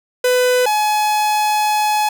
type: tone pair in turn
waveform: 45% pulse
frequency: 499.8 / 846.7 Hz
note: B4 / G#5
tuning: +21 / +33 cents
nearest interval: major sixth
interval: 912 cents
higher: second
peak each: -12 / -14 dBFS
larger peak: first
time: 0.24-0.66 / 0.66-2.09 s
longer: second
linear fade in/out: 5 ms
effects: none